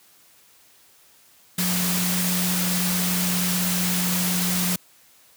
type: tone in noise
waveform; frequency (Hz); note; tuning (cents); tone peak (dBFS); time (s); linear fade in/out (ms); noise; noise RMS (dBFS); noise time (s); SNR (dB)
sine; 180; F#3; -47; -24; 1.58-4.76; 5; white; -25; 1.58-4.76; -2
effects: white hiss -55 dBFS RMS until 5.36 s + high-pass 60 Hz 12 dB/octave